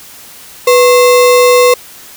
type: tone with sample-and-hold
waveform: sine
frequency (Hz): 493.9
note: B4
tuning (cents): 0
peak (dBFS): -3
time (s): 0.67-1.74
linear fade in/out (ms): 5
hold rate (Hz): 1575
effects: white hiss -34 dBFS RMS until 2.16 s